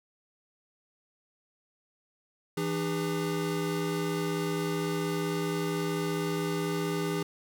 square tone cluster, 165.2 / 300.7 / 405.1 Hz, E3 / D4 / G#4, +4 / +41 / -43 cents, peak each -33 / -36 / -33 dBFS, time 2.57-7.23 s, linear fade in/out 5 ms, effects none

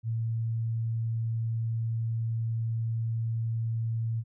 sine tone, 113.8 Hz, A#2, 41 cents flat, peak -27 dBFS, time 0.03-4.24 s, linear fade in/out 50 ms, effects none

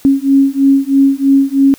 sine beating tone pair, 272.5 / 275.6 Hz, C#4 / C#4, -29 / -10 cents, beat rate 3.1 Hz, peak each -10 dBFS, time 0.05-1.74 s, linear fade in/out 0 ms, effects white hiss -42 dBFS RMS until 1.78 s

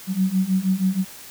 sine beating tone pair, 185 / 191.3 Hz, F#3 / G3, 0 / -42 cents, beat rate 6.3 Hz, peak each -22 / -20 dBFS, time 0.07-1.05 s, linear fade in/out 50 ms, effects white hiss -41 dBFS RMS until 1.3 s

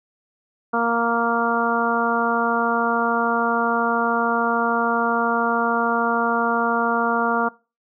harmonic tone, 233.1 Hz, A#3, in tune, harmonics 1 / 2 / 3 / 4 / 5 / 6, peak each -25 / -25 / -25 / -25 / -25 / -25 dBFS, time 0.73-7.49 s, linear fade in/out 10 ms, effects noise-tail reverb RT60 0.3 s tail -21 dB re dry

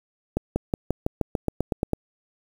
accelerating click train, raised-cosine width 2 ms, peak -9 dBFS, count 12, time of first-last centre 0.37-1.933 s, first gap 190 ms, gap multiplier 0.94, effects 7-bit

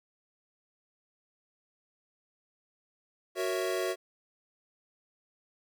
square chord, F# dominant seventh, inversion none, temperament equal, 370 / 466.2 / 554.4 / 659.3 Hz, F#4 / A#4 / C#5 / E5, 0 / 0 / 0 / 0 cents, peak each -33 / -38 / -38 / -36 dBFS, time 3.35-3.96 s, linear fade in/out 50 ms, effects none

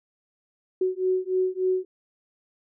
sine beating tone pair, 370 / 373.4 Hz, F#4 / F#4, 0 / +16 cents, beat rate 3.4 Hz, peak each -25 dBFS, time 0.81-1.85 s, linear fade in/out 5 ms, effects none

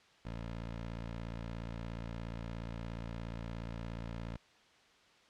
15% pulse tone, 57 Hz, A#1, 38 cents flat, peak -34 dBFS, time 0.25-4.37 s, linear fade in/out 5 ms, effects white hiss -64 dBFS RMS until 5.29 s + low-pass 4000 Hz 12 dB/octave

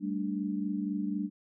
sine chord, G suspended second, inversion none, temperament equal, 196 / 220 / 293.7 Hz, G3 / A3 / D4, 0 / 0 / 0 cents, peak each -33 / -36 / -34 dBFS, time 0-1.3 s, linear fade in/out 50 ms, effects none

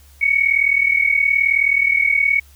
sine tone pair together, 2210 / 2249 Hz, C#7 / C#7, -6 / +24 cents, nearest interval unison, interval 30 cents, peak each -16 dBFS, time 0.21-2.4 s, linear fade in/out 10 ms, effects added 70 Hz sine -45 dBFS peak until 2.55 s + white hiss -52 dBFS RMS until 2.55 s

